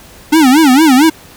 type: tone with vibrato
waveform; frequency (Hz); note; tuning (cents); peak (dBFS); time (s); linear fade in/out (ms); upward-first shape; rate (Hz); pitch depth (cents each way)
square; 285.9; D4; -46; -5; 0.32-1.1; 10; sine; 4.4; 230
effects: pink hiss -38 dBFS RMS until 1.36 s